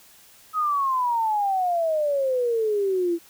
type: exponential sweep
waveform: sine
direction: down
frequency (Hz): 1279 to 332.1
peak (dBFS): -20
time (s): 0.53-3.19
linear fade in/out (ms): 50
effects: white hiss -52 dBFS RMS until 3.29 s